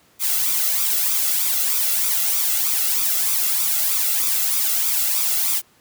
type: noise with flanger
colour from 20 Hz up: blue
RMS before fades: -20 dBFS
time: 0.19-5.62 s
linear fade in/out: 50 ms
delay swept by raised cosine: 0.83 to 1.51 ms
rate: 3.2 Hz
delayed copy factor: +0.65
effects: pink hiss -56 dBFS RMS until 5.8 s + high-pass 100 Hz 12 dB/octave